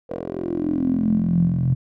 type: tone with band-pass filter sweep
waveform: 10% pulse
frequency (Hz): 43.48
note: F1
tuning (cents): -7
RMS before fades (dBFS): -21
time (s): 0.09-1.75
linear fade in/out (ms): 20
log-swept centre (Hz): 490 to 130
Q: 8.9
effects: none